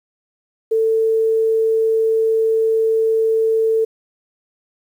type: tone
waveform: sine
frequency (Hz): 445.6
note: A4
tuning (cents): +22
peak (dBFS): -13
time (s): 0.71-3.85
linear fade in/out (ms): 10
effects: 8-bit